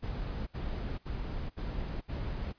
brown noise bursts, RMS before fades -36 dBFS, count 5, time 0.02-2.53 s, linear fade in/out 20 ms, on 450 ms, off 65 ms, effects pink hiss -67 dBFS RMS until 2.58 s + resampled to 11025 Hz

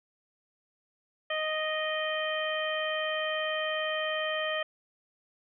harmonic tone with a mistuned harmonic, 622.3 Hz, D#5, in tune, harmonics 1 / 2 / 3 / 4 / 5, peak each -32 / -37 / -34 / -40 / -36 dBFS, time 1.3-4.63 s, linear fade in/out 5 ms, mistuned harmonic 4, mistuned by -20 cents, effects none

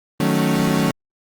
35% pulse chord, D# half-diminished seventh, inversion none, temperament equal, 155.56 / 185 / 220 / 277.2 Hz, D#3 / F#3 / A3 / C#4, 0 / 0 / 0 / 0 cents, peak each -20 dBFS, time 0.2-0.91 s, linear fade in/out 2 ms, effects Opus 32 kbps

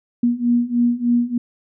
sine beating tone pair, 237.9 / 241.2 Hz, A#3 / B3, +35 / -41 cents, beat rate 3.3 Hz, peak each -19 / -17 dBFS, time 0.23-1.38 s, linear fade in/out 5 ms, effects none

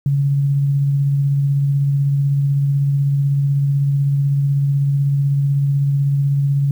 sine tone with tremolo, 140.3 Hz, C#3, 21 cents sharp, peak -12 dBFS, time 0.06-6.71 s, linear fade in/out 2 ms, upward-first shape triangle, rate 16 Hz, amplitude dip 25%, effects 8-bit

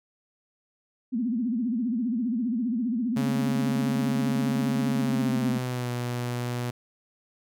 sine tone with vibrato, 236.6 Hz, A#3, 26 cents sharp, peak -24 dBFS, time 1.12-5.59 s, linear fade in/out 20 ms, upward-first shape sine, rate 15 Hz, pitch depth 170 cents each way
sawtooth tone with pitch glide, 138.59 to 122.05 Hz, C#3 to B2, 0 to -20 cents, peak -24 dBFS, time 3.16-6.71 s, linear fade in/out 10 ms, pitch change -220 cents, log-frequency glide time 4.95-5.91 s
effects none

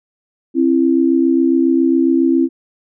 sine tone pair together, 266.5 / 333.8 Hz, C4 / E4, +32 / +22 cents, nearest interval major third, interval 390 cents, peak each -13 dBFS, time 0.54-2.49 s, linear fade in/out 50 ms, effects none

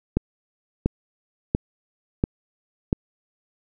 click train, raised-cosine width 3 ms, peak -6 dBFS, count 5, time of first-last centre 0.17-2.929 s, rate 1.45 Hz, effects none

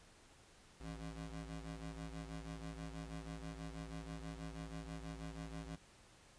25% pulse ring-modulated tone, 110 Hz, A2, in tune, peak -39 dBFS, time 0.8-5.76 s, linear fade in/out 10 ms, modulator 51.9 Hz, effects pink hiss -64 dBFS RMS until 6.38 s + resampled to 22050 Hz

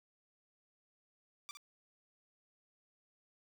10% pulse tone with echo, 1174.7 Hz, D6, in tune, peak -36 dBFS, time 1.49-1.51 s, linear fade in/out 0 ms, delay 61 ms, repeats 1, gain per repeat -7 dB, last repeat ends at 1.571 s, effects none

